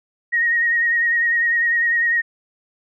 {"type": "tone with vibrato", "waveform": "sine", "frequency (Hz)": 1874, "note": "A#6", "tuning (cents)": 9, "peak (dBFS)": -15, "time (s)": [0.32, 2.22], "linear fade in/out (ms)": 20, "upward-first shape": "sine", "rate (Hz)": 10, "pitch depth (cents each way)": 33, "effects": []}